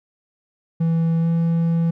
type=tone with pitch glide; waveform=triangle; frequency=164.81 to 166.63 Hz; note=E3 to E3; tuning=0 to +19 cents; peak=-14 dBFS; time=0.8-1.91 s; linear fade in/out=10 ms; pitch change=+19 cents; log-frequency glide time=1.2-1.27 s; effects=none